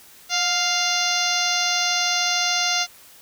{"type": "harmonic tone with a mistuned harmonic", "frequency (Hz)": 698.5, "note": "F5", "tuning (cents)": 0, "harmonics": [1, 2, 3, 4, 5, 6, 7, 8, 9], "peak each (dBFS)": [-28, -28, -28, -28, -28, -28, -28, -28, -28], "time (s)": [0.29, 2.87], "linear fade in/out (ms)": 50, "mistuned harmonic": 1, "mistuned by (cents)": 46, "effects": ["white hiss -48 dBFS RMS until 3.21 s"]}